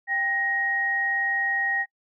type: tone pair together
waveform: sine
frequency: 790 / 1878.9 Hz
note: G5 / A#6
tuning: +13 / +13 cents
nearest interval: octave + minor third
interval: 1500 cents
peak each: -31 / -23 dBFS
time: 0.07-1.86 s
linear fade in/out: 50 ms
effects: noise-tail reverb RT60 0.1 s tail -25 dB re dry